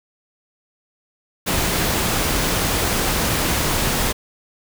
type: noise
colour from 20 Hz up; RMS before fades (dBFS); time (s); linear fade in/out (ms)
pink; -20; 1.46-4.13; 20
effects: none